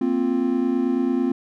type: chord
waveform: triangle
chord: Bb suspended second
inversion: none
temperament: just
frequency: 233.1 / 262.2 / 349.6 Hz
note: Bb3 / C4 / F4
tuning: 0 / +4 / +2 cents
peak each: -23 / -19 / -23 dBFS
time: 0.01-1.32 s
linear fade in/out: 5 ms
effects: none